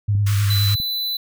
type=tone with vibrato; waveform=sine; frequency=101.7 Hz; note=G#2; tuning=36 cents flat; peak=-15 dBFS; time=0.08-0.76 s; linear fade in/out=10 ms; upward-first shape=sine; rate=9.6 Hz; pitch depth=40 cents each way
type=clicks; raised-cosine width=5 ms; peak=-20 dBFS; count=2; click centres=0.152 / 0.801 s
type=high-pass noise; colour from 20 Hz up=pink; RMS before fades=-31 dBFS; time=0.26-0.75 s; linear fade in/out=10 ms; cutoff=1100 Hz; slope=96 dB/octave
type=tone; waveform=square; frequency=3996 Hz; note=B7; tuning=20 cents sharp; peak=-22 dBFS; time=0.5-1.17 s; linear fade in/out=5 ms
effects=none